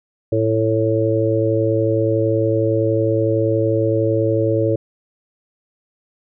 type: harmonic tone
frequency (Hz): 110.8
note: A2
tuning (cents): +13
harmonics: 1 / 3 / 4 / 5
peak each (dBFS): -20 / -20 / -20 / -20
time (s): 0.32-4.76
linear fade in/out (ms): 5
effects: none